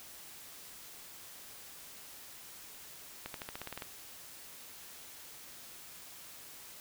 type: accelerating click train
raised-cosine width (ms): 0.3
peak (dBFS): -24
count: 10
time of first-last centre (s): 3.26-3.822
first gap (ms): 82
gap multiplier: 0.93
effects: white hiss -51 dBFS RMS until 6.8 s